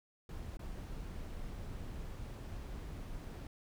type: noise with dropouts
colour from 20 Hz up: brown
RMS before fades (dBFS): -44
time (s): 0.29-3.47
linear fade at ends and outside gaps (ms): 2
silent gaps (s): 0.571-0.592
effects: none